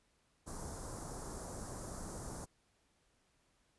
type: band-stop noise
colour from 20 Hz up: pink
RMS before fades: -45 dBFS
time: 0.46-2.46 s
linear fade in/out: 20 ms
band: 1300 to 6000 Hz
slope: 24 dB/octave
effects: pink hiss -75 dBFS RMS until 3.78 s + resampled to 24000 Hz